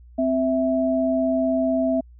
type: tone pair together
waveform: sine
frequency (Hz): 260 / 655.7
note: C4 / E5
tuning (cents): -11 / -9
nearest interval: octave + major third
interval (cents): 1602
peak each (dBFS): -21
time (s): 0.18-2.01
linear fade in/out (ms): 10
effects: added 60 Hz sine -44 dBFS peak until 2.19 s